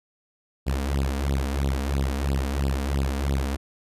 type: tone with flanger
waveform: sawtooth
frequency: 68.5 Hz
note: C#2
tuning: 20 cents flat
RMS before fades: -25 dBFS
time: 0.66-3.57 s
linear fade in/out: 20 ms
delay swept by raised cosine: 0.23 to 4.33 ms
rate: 3 Hz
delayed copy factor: +1
effects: resampled to 32000 Hz